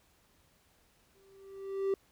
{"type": "tone with exponential growth", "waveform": "triangle", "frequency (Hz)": 390, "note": "G4", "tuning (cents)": -9, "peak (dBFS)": -23, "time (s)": [1.15, 1.94], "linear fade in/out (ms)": 2, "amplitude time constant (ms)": 170, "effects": ["tanh soft clip ceiling -20 dBFS", "pink hiss -68 dBFS RMS until 2.11 s"]}